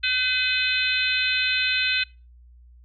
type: harmonic tone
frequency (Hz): 508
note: B4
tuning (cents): +49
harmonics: 3 / 4 / 5 / 6 / 7 / 8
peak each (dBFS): -27 / -32 / -24 / -31 / -28 / -29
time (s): 0.03-2.04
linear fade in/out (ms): 10
effects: noise-tail reverb RT60 0.3 s tail -24 dB re dry + added 60 Hz sine -47 dBFS peak until 2.84 s